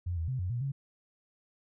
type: tone with pitch steps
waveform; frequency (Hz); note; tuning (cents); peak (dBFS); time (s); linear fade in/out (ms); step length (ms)
sine; 88.1 / 81.7 / 129.7 / 90.5 / 120.4 / 137.6; F2 / E2 / C3 / F#2 / B2 / C#3; +16 / -15 / -15 / -38 / -44 / -12; -30; 0.06-0.72; 10; 110
effects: none